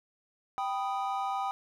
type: chord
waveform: triangle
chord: G augmented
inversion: none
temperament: equal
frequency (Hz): 784 / 987.8 / 1244.5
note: G5 / B5 / D#6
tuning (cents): 0 / 0 / 0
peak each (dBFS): -30 / -35 / -34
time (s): 0.58-1.51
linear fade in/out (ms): 0
effects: none